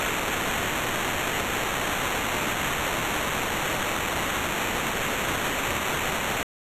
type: noise with sample-and-hold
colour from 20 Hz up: blue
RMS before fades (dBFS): -27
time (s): 0-6.43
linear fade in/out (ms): 0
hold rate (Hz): 4900
effects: resampled to 32000 Hz